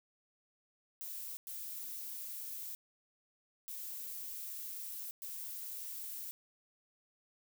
violet noise bursts at uneven times, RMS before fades -44 dBFS, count 4, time 1.01-1.37 / 1.47-2.75 / 3.68-5.11 / 5.22-6.31 s, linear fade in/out 0 ms, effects none

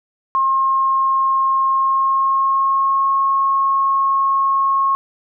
sine tone with pitch glide, 1071 to 1087.8 Hz, C6 to C#6, +40 to -33 cents, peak -13 dBFS, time 0.35-4.95 s, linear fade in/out 0 ms, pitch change +27 cents, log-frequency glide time 1.69-3.11 s, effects none

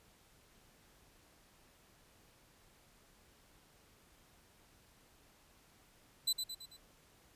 sawtooth tone with echo, 4012 Hz, B7, 26 cents sharp, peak -27 dBFS, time 6.27-6.33 s, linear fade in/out 10 ms, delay 110 ms, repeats 4, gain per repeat -6 dB, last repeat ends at 6.77 s, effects pink hiss -66 dBFS RMS until 7.35 s + resampled to 32000 Hz

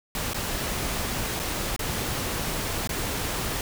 pink noise with dropouts, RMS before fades -29 dBFS, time 0.15-3.61 s, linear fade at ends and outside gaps 1 ms, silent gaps 0.334-0.344 / 1.393-1.398 / 1.763-1.792 / 2.874-2.892 s, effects none

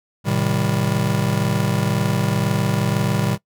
square chord, A half-diminished seventh, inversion none, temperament just, 110 / 132 / 158.4 / 198 Hz, A2 / C3 / Eb3 / G3, 0 / +16 / +31 / +18 cents, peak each -24 dBFS, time 0.24-3.38 s, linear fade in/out 50 ms, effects noise-tail reverb RT60 0.1 s tail -21 dB re dry

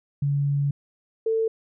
sine tone pair in turn, 142 / 446.9 Hz, C#3 / A4, +42 / +27 cents, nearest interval octave + minor sixth, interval 1985 cents, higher second, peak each -20 dBFS, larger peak neither, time 0.22-0.71 / 1.26-1.48 s, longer first, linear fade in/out 5 ms, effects none

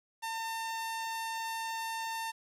sawtooth tone, 903 Hz, A5, 45 cents sharp, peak -31 dBFS, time 0.22-2.32 s, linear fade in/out 20 ms, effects resampled to 32000 Hz + 10-bit

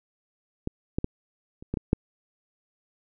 clicks, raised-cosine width 3 ms, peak -15 / -12 / -13 / -29 / -15 / -15 / -6 dBFS, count 7, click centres 0.674 / 0.985 / 1.044 / 1.625 / 1.74 / 1.772 / 1.931 s, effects none

